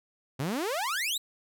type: exponential sweep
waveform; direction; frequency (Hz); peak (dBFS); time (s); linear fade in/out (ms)
sawtooth; up; 123.47 to 4088; -25; 0.39-1.18; 10
effects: none